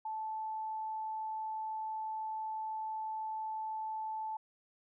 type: tone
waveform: sine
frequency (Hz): 874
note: A5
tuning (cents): -12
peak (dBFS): -36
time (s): 0.05-4.37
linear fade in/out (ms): 5
effects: none